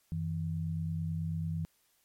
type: tone pair together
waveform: sine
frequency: 92.5 / 161.61 Hz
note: F#2 / E3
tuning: 0 / -34 cents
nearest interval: minor seventh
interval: 966 cents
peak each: -36 / -33 dBFS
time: 0.12-1.65 s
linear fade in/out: 0 ms
effects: white hiss -71 dBFS RMS until 2.04 s + MP3 64 kbps